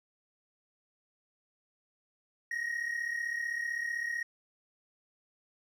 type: tone pair together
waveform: triangle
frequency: 1854 / 1889.7 Hz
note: A#6 / A#6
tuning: -10 / +23 cents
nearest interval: unison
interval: 33 cents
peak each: -35 / -31 dBFS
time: 2.51-4.23 s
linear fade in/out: 5 ms
effects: tanh soft clip ceiling -26 dBFS